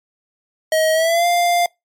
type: tone with pitch glide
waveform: square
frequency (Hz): 633 to 698.3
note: D#5 to F5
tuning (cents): +30 to 0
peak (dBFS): -14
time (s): 0.72-1.66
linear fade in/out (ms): 2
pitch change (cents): +170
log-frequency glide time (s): 0.93-1.26
effects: noise-tail reverb RT60 0.2 s tail -26 dB re dry + MP3 64 kbps